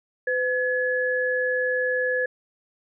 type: tone pair together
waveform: sine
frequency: 505.4 / 1700 Hz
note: B4 / G#6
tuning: +40 / +40 cents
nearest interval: octave + major sixth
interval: 2100 cents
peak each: -24 dBFS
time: 0.27-2.26 s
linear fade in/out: 5 ms
effects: none